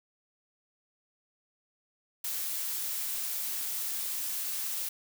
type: noise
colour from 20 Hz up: blue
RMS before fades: -34 dBFS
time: 2.24-4.89 s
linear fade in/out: 5 ms
effects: none